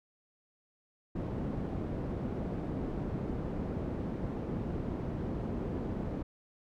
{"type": "low-pass noise", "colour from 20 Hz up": "white", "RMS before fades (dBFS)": -36, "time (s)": [1.15, 6.23], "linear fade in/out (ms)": 10, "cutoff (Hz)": 300, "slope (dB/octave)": 12, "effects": []}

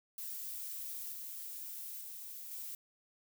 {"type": "noise with level steps", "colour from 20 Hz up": "violet", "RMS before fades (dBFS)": [-43, -45, -47, -44], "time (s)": [0.18, 2.75], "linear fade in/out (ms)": 2, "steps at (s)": [1.12, 2.01, 2.51], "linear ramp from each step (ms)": 2, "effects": []}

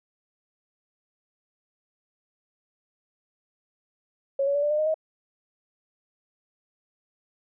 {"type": "tone with pitch steps", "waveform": "sine", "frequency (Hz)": [550, 562.9, 576, 589.5, 603.3, 617.4, 631.8], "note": ["C#5", "C#5", "D5", "D5", "D5", "D#5", "D#5"], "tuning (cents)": [-14, 26, -34, 6, 46, -14, 26], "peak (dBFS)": -21, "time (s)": [4.39, 4.943], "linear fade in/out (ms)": 5, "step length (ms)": 79, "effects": []}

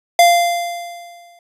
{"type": "tone with exponential decay", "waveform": "square", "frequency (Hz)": 693, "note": "F5", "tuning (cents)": -14, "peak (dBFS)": -6, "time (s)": [0.19, 1.39], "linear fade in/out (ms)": 2, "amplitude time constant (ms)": 260, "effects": ["resampled to 32000 Hz"]}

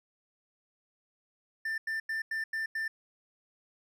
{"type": "tone bursts", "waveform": "triangle", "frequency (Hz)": 1784, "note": "A6", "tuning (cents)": 23, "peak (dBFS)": -29, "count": 6, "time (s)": [1.65, 2.88], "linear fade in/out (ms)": 5, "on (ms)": 130, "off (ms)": 90, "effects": []}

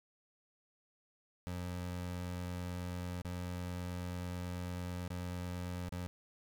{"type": "tone with dropouts", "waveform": "25% pulse", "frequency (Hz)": 89.1, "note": "F2", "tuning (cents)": 35, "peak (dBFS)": -35, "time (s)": [1.47, 6.07], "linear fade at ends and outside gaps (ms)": 0, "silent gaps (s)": [[3.218, 3.248], [5.079, 5.103], [5.892, 5.923]], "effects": []}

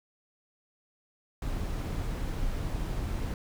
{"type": "noise", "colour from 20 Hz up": "brown", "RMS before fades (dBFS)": -32, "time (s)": [1.42, 3.34], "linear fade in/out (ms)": 2, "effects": []}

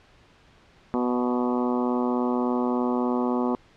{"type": "harmonic tone with a mistuned harmonic", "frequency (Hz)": 123.47, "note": "B2", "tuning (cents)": 0, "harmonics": [2, 3, 4, 5, 6, 7, 8, 9, 10], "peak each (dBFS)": [-24, -29, -32, -36, -35, -34, -36, -36, -41], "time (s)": [0.94, 3.55], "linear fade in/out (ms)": 0, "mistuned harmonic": 6, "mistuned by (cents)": -15, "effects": ["pink hiss -56 dBFS RMS until 3.76 s", "low-pass 4000 Hz 12 dB/octave"]}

